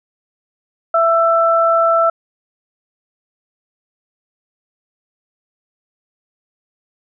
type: tone pair together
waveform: sine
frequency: 665.5 / 1331 Hz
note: E5 / E6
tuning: +16 / +16 cents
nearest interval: octave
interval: 1200 cents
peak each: -13 dBFS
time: 0.94-2.1 s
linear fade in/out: 5 ms
effects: none